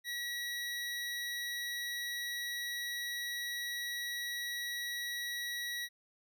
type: tone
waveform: 25% pulse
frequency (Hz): 1920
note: B6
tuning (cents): -49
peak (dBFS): -33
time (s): 0.04-5.89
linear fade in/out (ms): 50
effects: none